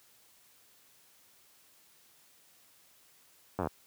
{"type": "slowing click train", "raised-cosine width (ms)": 1, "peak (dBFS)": -18, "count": 8, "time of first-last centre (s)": [3.59, 3.671], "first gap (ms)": 10, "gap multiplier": 1.05, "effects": ["white hiss -63 dBFS RMS until 3.86 s", "high-pass 60 Hz 12 dB/octave"]}